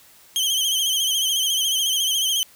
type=tone with vibrato; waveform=sawtooth; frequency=3136 Hz; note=G7; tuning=in tune; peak=-16 dBFS; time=0.36-2.43 s; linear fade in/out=0 ms; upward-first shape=sine; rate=14 Hz; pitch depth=67 cents each way; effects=white hiss -51 dBFS RMS until 2.55 s